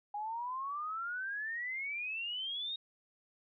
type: exponential sweep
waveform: sine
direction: up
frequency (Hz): 815 to 3767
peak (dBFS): -36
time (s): 0.14-2.76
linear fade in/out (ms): 5
effects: none